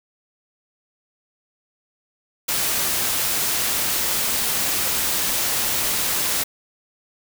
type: noise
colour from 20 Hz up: white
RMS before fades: -22 dBFS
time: 2.48-6.44 s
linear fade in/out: 10 ms
effects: none